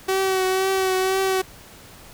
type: tone with vibrato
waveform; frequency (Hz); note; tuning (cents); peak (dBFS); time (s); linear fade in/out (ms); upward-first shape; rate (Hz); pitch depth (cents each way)
sawtooth; 379.1; F#4; +42; -15; 0.08-1.42; 10; triangle; 2; 29
effects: pink hiss -45 dBFS RMS until 2.13 s